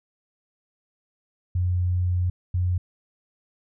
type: tone bursts at uneven times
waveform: sine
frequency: 89.7 Hz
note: F2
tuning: 47 cents sharp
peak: -20 dBFS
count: 2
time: 1.55-2.3 / 2.54-2.78 s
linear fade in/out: 5 ms
effects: none